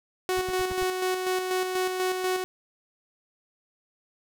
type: tone with tremolo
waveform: sawtooth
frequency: 370 Hz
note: F#4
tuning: in tune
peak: -20 dBFS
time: 0.29-2.44 s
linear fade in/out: 0 ms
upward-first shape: square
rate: 4.1 Hz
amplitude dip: 40%
type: noise bursts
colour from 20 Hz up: brown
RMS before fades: -36 dBFS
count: 5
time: 0.37-0.836 s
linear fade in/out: 5 ms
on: 26 ms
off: 84 ms
effects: none